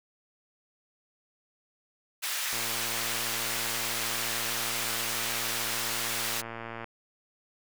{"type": "high-pass noise", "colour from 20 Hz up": "pink", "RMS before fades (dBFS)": -32, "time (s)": [2.22, 6.42], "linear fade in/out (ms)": 20, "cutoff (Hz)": 1600, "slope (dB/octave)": 12}
{"type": "click train", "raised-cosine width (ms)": 0.5, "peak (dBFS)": -23, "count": 497, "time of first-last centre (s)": [2.53, 6.843], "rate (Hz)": 115}
{"effects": []}